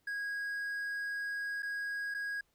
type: tone with dropouts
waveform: triangle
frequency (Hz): 1646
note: G#6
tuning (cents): -16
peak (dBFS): -33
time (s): 0.07-2.41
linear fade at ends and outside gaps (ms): 5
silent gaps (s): 1.623-1.629 / 2.142-2.146
effects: pink hiss -75 dBFS RMS until 2.54 s